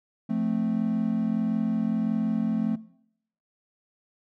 triangle chord, F major, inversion none, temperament equal, 174.61 / 220 / 261.6 Hz, F3 / A3 / C4, 0 / 0 / 0 cents, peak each -29 / -24 / -29 dBFS, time 0.29-2.76 s, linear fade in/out 10 ms, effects noise-tail reverb RT60 0.7 s tail -19 dB re dry

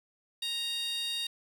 15% pulse tone with high-pass filter, 932.3 Hz, A#5, in tune, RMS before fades -34 dBFS, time 0.42-1.27 s, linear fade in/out 5 ms, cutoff 3700 Hz, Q 3.6, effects none

